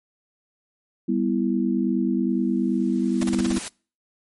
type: chord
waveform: sine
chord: E minor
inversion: first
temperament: just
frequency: 197.78 / 247.2 / 329.6 Hz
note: G3 / B3 / E4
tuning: +16 / +2 / 0 cents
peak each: -24 / -23 / -25 dBFS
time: 1.08-3.59 s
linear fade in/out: 10 ms
type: noise with exponential growth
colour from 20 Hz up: white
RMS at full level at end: -31 dBFS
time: 2.3-3.68 s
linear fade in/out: 0 ms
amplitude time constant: 300 ms
type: noise bursts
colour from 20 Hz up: pink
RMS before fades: -29 dBFS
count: 7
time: 3.21-3.584 s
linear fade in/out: 5 ms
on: 26 ms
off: 32 ms
effects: noise-tail reverb RT60 0.4 s tail -26 dB re dry + MP3 48 kbps